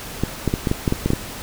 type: clicks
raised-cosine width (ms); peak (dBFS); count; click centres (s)
3; -5; 10; 0.236 / 0.477 / 0.539 / 0.672 / 0.714 / 0.878 / 0.924 / 1.06 / 1.104 / 1.134
effects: pink hiss -33 dBFS RMS until 1.42 s